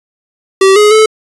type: tone with pitch steps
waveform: square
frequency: 385.3 / 419.1 / 434.9 Hz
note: G4 / G#4 / A4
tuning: -30 / +16 / -20 cents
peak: -4 dBFS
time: 0.61-1.06 s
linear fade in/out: 5 ms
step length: 150 ms
effects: resampled to 24000 Hz